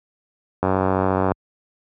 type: click train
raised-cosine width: 1 ms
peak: -5 dBFS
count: 66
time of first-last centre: 0.63-1.319 s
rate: 94.4 Hz
effects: high-pass 60 Hz 12 dB/octave